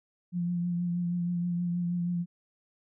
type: tone with vibrato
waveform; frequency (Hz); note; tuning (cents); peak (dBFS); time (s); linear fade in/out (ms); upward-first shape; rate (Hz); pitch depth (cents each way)
sine; 174.61; F3; 0; -27; 0.32-2.26; 50; triangle; 6.3; 29
effects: none